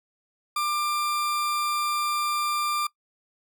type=tone; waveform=40% pulse; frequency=1190 Hz; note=D6; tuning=22 cents sharp; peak=-23 dBFS; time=0.56-2.87 s; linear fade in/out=5 ms; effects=noise-tail reverb RT60 0.1 s tail -23 dB re dry